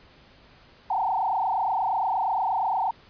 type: tone with frequency modulation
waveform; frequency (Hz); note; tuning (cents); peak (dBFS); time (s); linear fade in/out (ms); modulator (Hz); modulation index
sine; 835; G#5; +9; -22; 0.9-2.91; 5; 28.5; 3.6
effects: pink hiss -54 dBFS RMS until 3.09 s + resampled to 11025 Hz